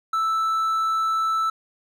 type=tone; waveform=triangle; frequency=1318.5 Hz; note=E6; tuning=in tune; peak=-18 dBFS; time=0.13-1.5 s; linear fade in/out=5 ms; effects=none